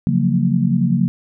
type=chord; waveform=sine; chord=Gb major seventh; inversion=second; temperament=equal with one note detuned; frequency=138.59 / 174.61 / 185 / 229.5 Hz; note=Db3 / F3 / Gb3 / Bb3; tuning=0 / 0 / 0 / -27 cents; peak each=-19 dBFS; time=0.07-1.08 s; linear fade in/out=0 ms; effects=none